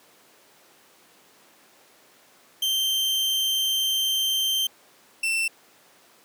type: tone pair in turn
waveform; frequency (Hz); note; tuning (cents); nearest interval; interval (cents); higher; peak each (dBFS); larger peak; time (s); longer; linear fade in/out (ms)
40% pulse; 3136 / 2682; G7 / E7; 0 / +29; minor third; 271; first; -21; neither; 2.62-4.67 / 5.23-5.48; first; 5
effects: pink hiss -55 dBFS RMS until 6.24 s + high-pass 300 Hz 12 dB/octave